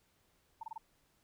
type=tone bursts; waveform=sine; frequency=895 Hz; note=A5; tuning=29 cents sharp; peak=-40 dBFS; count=4; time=0.61-0.78 s; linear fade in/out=5 ms; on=23 ms; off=26 ms; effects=pink hiss -73 dBFS RMS until 1.23 s